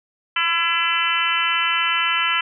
harmonic tone with a mistuned harmonic, 336.4 Hz, E4, 35 cents sharp, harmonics 3 / 4 / 5 / 6 / 7 / 8 / 9, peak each -28 / -23 / -27 / -26 / -27 / -24 / -24 dBFS, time 0.36-2.41 s, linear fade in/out 5 ms, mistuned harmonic 8, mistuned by -16 cents, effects none

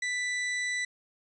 40% pulse tone, 1980 Hz, B6, 4 cents sharp, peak -28 dBFS, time 0.02-0.85 s, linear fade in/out 5 ms, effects resampled to 24000 Hz

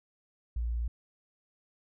sine tone, 58.27 Hz, A#1, in tune, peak -29 dBFS, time 0.56-0.88 s, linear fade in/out 5 ms, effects none

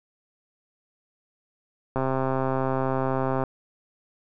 click train, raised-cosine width 1 ms, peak -12 dBFS, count 196, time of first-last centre 1.96-3.437 s, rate 132 Hz, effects none

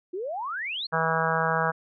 sine exponential sweep, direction up, 341.2 to 4418 Hz, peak -29 dBFS, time 0.13-0.87 s, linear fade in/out 10 ms
harmonic tone, 162.3 Hz, E3, 27 cents flat, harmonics 1 / 3 / 4 / 5 / 6 / 7 / 8 / 9 / 10, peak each -31 / -31 / -31 / -31 / -31 / -31 / -31 / -31 / -31 dBFS, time 0.92-1.72 s, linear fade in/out 20 ms
effects none

